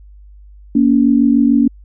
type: tone pair together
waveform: sine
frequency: 235.4 / 282.2 Hz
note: A#3 / C#4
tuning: +17 / +31 cents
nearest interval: minor third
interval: 314 cents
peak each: -11 dBFS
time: 0.75-1.68 s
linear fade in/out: 5 ms
effects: added 50 Hz sine -37 dBFS peak until 1.84 s